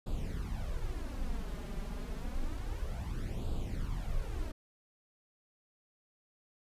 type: noise with flanger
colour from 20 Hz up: brown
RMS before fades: -36 dBFS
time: 0.06-4.52 s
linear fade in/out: 10 ms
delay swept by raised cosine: 0.25 to 5.05 ms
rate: 0.29 Hz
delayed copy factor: +0.7
effects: resampled to 32000 Hz